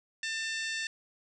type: harmonic tone with a mistuned harmonic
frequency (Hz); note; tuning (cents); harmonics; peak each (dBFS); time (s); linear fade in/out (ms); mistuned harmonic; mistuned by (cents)
895; A5; +29; 2 / 3 / 4 / 5 / 6 / 7 / 8 / 9; -35 / -39 / -41 / -43 / -45 / -46 / -47 / -48; 0.23-0.87; 2; 7; -85
effects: none